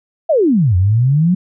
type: exponential two-way sweep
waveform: sine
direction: down then up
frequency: 694 to 87.31 to 188.7 Hz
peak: -9 dBFS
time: 0.29-1.35 s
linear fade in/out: 10 ms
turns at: 0.76 s
effects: none